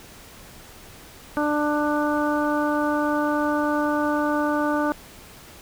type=harmonic tone; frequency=296.7 Hz; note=D4; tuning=18 cents sharp; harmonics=1 / 2 / 3 / 4 / 5; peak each=-23 / -26 / -28 / -29 / -30 dBFS; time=1.37-4.92 s; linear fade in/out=0 ms; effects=pink hiss -45 dBFS RMS until 5.61 s